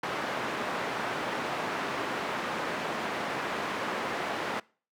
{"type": "band-pass noise", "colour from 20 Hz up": "white", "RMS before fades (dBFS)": -33, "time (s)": [0.03, 4.6], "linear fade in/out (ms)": 5, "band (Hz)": [190, 1500], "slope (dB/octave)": 12, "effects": ["noise-tail reverb RT60 0.4 s tail -24 dB re dry"]}